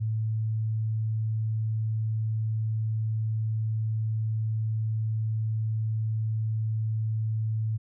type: tone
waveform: sine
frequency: 110 Hz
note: A2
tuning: in tune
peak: -25 dBFS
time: 0-7.78 s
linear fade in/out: 20 ms
effects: none